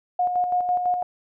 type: tone with tremolo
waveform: sine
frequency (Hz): 720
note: F#5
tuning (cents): -47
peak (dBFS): -18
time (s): 0.19-1.03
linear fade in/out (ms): 5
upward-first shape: square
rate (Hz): 6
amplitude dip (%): 45
effects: none